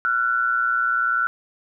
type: tone pair together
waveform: sine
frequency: 1360 / 1480.3 Hz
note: F6 / F#6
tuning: -46 / 0 cents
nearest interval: minor second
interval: 146 cents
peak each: -21 dBFS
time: 0.05-1.27 s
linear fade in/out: 0 ms
effects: none